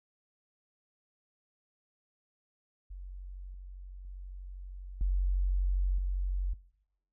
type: tone with level steps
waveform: sine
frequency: 46.25 Hz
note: F#1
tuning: in tune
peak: -40 / -42 / -40 / -25 / -28 dBFS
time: 2.9-6.54 s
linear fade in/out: 10 ms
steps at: 3.54 / 4.05 / 5.01 / 5.98 s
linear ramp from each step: 2 ms
effects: noise-tail reverb RT60 0.8 s tail -21 dB re dry